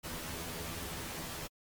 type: noise with comb filter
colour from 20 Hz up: pink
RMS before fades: -41 dBFS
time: 0.03-1.48 s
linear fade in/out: 20 ms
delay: 12 ms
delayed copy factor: +0.95
effects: MP3 96 kbps